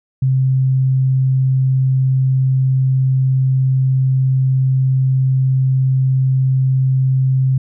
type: tone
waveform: sine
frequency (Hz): 131.6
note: C3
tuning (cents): +10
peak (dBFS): -11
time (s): 0.22-7.58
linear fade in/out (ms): 5
effects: none